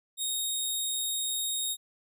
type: tone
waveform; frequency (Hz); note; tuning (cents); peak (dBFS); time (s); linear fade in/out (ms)
15% pulse; 3729; A#7; 0; -22; 0.17-1.77; 50
effects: none